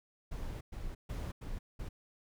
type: noise bursts at uneven times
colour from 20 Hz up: brown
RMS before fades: -40 dBFS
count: 5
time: 0.31-0.61 / 0.72-0.95 / 1.09-1.32 / 1.41-1.59 / 1.79-1.89 s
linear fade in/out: 10 ms
effects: none